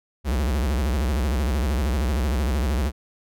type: tone with vibrato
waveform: square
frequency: 67.1 Hz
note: C2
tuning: 44 cents sharp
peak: -21 dBFS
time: 0.24-2.92 s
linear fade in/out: 50 ms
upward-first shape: sine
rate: 13 Hz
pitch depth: 240 cents each way
effects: none